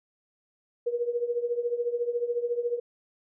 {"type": "tone with tremolo", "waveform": "sine", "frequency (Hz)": 478.5, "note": "A#4", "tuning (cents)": 45, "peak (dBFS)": -22, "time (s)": [0.86, 2.8], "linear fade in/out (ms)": 10, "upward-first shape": "triangle", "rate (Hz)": 14, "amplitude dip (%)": 85, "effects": []}